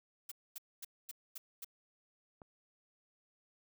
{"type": "noise bursts", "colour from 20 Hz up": "blue", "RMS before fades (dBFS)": -45, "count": 6, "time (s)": [0.29, 1.646], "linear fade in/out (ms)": 5, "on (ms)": 26, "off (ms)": 240}
{"type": "click", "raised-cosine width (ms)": 1, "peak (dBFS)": -38, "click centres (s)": 2.418}
{"effects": []}